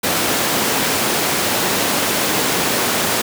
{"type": "high-pass noise", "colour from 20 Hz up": "pink", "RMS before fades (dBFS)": -18, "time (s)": [0.03, 3.22], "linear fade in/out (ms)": 10, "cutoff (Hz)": 210, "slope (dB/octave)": 12, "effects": []}